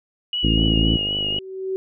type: tone with vibrato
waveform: sine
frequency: 2900 Hz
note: F#7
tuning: 35 cents flat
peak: -21 dBFS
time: 0.33-1.39 s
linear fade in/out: 2 ms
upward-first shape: triangle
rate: 3.9 Hz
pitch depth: 37 cents each way
type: harmonic tone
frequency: 55 Hz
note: A1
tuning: in tune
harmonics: 1 / 2 / 3 / 4 / 5 / 6 / 7 / 8 / 9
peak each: -20 / -24 / -24 / -25 / -24 / -26 / -39 / -37 / -40 dBFS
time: 0.43-0.97 s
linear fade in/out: 10 ms
type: click train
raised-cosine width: 2 ms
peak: -18 dBFS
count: 42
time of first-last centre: 0.58-1.384 s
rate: 51 Hz
type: tone with exponential growth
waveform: sine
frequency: 380 Hz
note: F#4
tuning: 46 cents sharp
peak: -20 dBFS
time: 0.84-1.76 s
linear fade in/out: 0 ms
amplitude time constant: 200 ms
effects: none